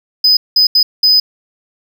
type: tone bursts at uneven times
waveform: triangle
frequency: 5010 Hz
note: D#8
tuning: 11 cents sharp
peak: -5 dBFS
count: 4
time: 0.24-0.37 / 0.56-0.67 / 0.75-0.83 / 1.03-1.2 s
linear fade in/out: 5 ms
effects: none